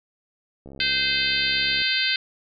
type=click train; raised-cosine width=2 ms; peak=-28 dBFS; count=80; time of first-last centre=0.66-1.818 s; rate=68.2 Hz
type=harmonic tone; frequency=517 Hz; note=C5; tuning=21 cents flat; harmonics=3 / 4 / 5 / 6 / 7 / 8 / 9; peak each=-28 / -28 / -28 / -28 / -28 / -28 / -28 dBFS; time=0.8-2.16 s; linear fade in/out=2 ms
effects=none